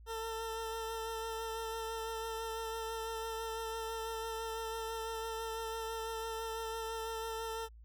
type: tone with vibrato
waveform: 20% pulse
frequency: 449.2 Hz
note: A4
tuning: 36 cents sharp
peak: -33 dBFS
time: 0.06-7.69 s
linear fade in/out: 50 ms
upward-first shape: sine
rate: 6 Hz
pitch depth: 17 cents each way
effects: added 56 Hz sine -52 dBFS peak until 7.84 s